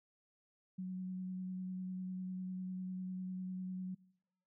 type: tone with vibrato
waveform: sine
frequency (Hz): 185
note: F#3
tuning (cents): 0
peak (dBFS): -39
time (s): 0.78-3.95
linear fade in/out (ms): 10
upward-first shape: sine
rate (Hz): 10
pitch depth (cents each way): 11
effects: noise-tail reverb RT60 0.9 s tail -24 dB re dry